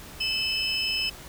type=tone cluster; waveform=triangle; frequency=2614 / 3027 / 5170 Hz; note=E7 / F#7 / E8; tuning=-15 / +39 / -34 cents; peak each=-28 dBFS; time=0.2-1.1 s; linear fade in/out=10 ms; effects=added 60 Hz sine -49 dBFS peak until 1.28 s + pink hiss -44 dBFS RMS until 1.28 s